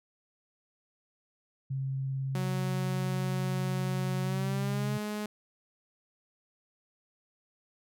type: tone with vibrato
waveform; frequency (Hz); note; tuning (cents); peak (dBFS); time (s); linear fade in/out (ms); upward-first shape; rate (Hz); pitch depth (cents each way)
sine; 134.3; C3; +46; -30; 1.7-4.98; 10; triangle; 18; 11
type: tone with pitch glide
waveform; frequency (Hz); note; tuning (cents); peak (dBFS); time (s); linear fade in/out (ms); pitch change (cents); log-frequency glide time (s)
sawtooth; 185 to 210.1; F#3 to G#3; 0 to +20; -29; 2.35-5.26; 2; +220; 4.22-4.94
effects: none